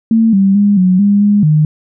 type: tone with pitch steps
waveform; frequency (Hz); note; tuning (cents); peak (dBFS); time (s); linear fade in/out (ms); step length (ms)
sine; 225.2 / 194.8 / 203.8 / 183.8 / 202.7 / 205.4 / 152.9; A3 / G3 / G#3 / F#3 / G#3 / G#3 / D#3; +40 / -11 / -32 / -11 / -42 / -19 / -30; -6; 0.11-1.65; 2; 220
effects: none

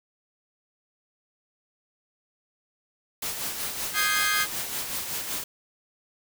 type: noise with tremolo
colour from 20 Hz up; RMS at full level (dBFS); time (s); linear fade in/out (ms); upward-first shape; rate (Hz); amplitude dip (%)
white; -30; 3.22-5.44; 5; sine; 5.3; 45
type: chord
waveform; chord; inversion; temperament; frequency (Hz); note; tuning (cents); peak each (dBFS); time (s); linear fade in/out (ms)
sawtooth; Ab major seventh; second; equal; 1244.5 / 1568 / 1661.2 / 2093; Eb6 / G6 / Ab6 / C7; 0 / 0 / 0 / 0; -25; 3.93-4.47; 50
effects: none

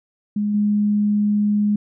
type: tone with level steps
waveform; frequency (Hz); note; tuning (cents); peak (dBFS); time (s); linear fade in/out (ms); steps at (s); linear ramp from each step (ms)
sine; 207.7; G#3; 0; -18 / -15; 0.36-1.76; 5; 0.54; 5
effects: none

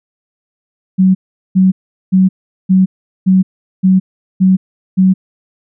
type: tone bursts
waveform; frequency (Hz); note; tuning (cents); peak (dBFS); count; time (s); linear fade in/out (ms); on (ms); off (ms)
sine; 187.8; F#3; +26; -5; 8; 0.98-5.14; 20; 170; 400
effects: none

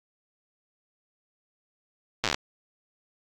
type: slowing click train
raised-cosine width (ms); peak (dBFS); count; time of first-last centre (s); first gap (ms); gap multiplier
0.2; -7; 10; 2.24-2.344; 8; 1.09
effects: AAC 48 kbps

